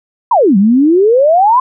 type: exponential two-way sweep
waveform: sine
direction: down then up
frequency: 1047 to 186.8 to 1047 Hz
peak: -5 dBFS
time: 0.31-1.6 s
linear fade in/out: 5 ms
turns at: 0.57 s
effects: none